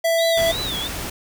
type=tone; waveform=square; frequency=663 Hz; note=E5; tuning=10 cents sharp; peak=-17 dBFS; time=0.04-0.52 s; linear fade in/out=10 ms
type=tone with vibrato; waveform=sine; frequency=3633 Hz; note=A#7; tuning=45 cents flat; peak=-25 dBFS; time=0.18-0.88 s; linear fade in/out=10 ms; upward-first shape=sine; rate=2.9 Hz; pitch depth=160 cents each way
type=noise; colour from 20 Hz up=pink; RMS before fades=-29 dBFS; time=0.37-1.1 s; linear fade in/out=5 ms
effects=none